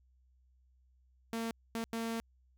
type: tone bursts at uneven times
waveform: sawtooth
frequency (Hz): 228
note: A#3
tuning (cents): -38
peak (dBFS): -31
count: 3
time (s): 1.33-1.51 / 1.75-1.84 / 1.93-2.2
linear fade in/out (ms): 0
effects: added 63 Hz sine -65 dBFS peak until 2.57 s